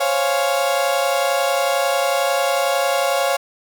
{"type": "chord", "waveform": "35% pulse", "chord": "Db major seventh", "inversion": "third", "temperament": "equal", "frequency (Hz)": [523.3, 554.4, 698.5, 830.6], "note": ["C5", "Db5", "F5", "Ab5"], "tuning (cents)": [0, 0, 0, 0], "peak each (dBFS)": [-24, -18, -20, -24], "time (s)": [0, 3.37], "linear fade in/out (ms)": 10, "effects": []}